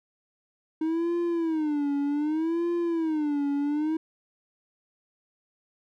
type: tone with vibrato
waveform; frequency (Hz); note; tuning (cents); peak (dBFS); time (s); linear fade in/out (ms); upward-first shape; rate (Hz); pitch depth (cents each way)
triangle; 312.6; D#4; +8; -22; 0.81-3.97; 5; sine; 0.65; 170
effects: none